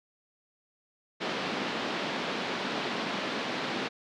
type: band-pass noise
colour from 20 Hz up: pink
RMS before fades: -33 dBFS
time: 1.2-3.89 s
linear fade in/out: 20 ms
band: 190 to 4300 Hz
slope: 24 dB/octave
effects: none